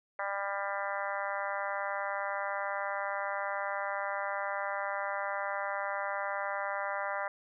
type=harmonic tone; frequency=198.9 Hz; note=G3; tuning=25 cents sharp; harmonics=3 / 4 / 5 / 6 / 7 / 8 / 9 / 10; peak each=-38 / -39 / -40 / -41 / -41 / -42 / -43 / -43 dBFS; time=0.19-7.28 s; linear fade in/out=2 ms; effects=none